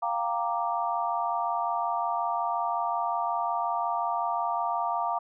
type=chord; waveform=sine; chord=G minor seventh; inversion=third; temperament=equal; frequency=698.5 / 784 / 932.3 / 1174.7 Hz; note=F5 / G5 / Bb5 / D6; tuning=0 / 0 / 0 / 0 cents; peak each=-30 / -35 / -30 / -32 dBFS; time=0.02-5.19 s; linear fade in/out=10 ms; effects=none